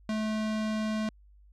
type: tone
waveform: square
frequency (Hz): 216.5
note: A3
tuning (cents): -28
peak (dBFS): -29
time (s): 0.09-1.09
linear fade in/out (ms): 2
effects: added 50 Hz sine -54 dBFS peak until 1.52 s + low-pass 6000 Hz 12 dB/octave